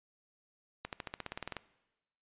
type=accelerating click train; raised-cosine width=0.3 ms; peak=-22 dBFS; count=13; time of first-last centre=0.85-1.567 s; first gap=78 ms; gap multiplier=0.95; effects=noise-tail reverb RT60 1.0 s tail -19 dB re dry + resampled to 8000 Hz